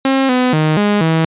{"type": "tone with pitch steps", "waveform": "sawtooth", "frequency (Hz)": [268.2, 251.7, 155.2, 206.5, 161.7], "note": ["C4", "B3", "D#3", "G#3", "E3"], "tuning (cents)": [43, 33, -4, -10, -33], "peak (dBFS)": -7, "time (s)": [0.05, 1.25], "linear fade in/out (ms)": 2, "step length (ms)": 240, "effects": ["resampled to 8000 Hz"]}